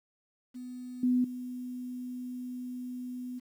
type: tone with level steps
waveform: sine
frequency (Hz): 249.6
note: B3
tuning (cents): +19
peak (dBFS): -39 / -23 / -36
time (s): 0.54-3.4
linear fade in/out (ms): 20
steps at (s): 1.03 / 1.24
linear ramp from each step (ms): 5
effects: 10-bit